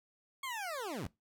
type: linear sweep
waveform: 20% pulse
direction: down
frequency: 1108.7 to 61.4 Hz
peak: -33 dBFS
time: 0.43-1.07 s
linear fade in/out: 5 ms
effects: noise-tail reverb RT60 0.2 s tail -21 dB re dry